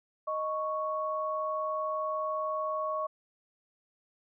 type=tone pair together; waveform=sine; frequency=622.2 / 1108.7 Hz; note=D#5 / C#6; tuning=0 / 0 cents; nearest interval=minor seventh; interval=1000 cents; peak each=-33 / -32 dBFS; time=0.27-3.07 s; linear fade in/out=10 ms; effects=none